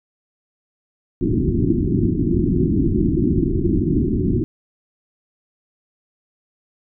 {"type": "low-pass noise", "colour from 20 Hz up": "white", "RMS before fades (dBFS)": -18, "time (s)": [1.21, 4.44], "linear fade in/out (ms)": 0, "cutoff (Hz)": 370, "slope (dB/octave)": 96, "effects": []}